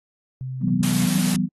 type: tone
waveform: sine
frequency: 129.9 Hz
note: C3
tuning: 12 cents flat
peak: -27 dBFS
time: 0.41-1.06 s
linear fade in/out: 0 ms
type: chord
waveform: sine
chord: E suspended second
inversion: none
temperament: equal with one note detuned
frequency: 164.81 / 189.65 / 246.9 Hz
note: E3 / F#3 / B3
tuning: 0 / +43 / 0 cents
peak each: -25 / -22 / -24 dBFS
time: 0.6-1.49 s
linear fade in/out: 50 ms
type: noise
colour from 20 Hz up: white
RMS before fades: -28 dBFS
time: 0.83-1.36 s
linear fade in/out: 0 ms
effects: AAC 32 kbps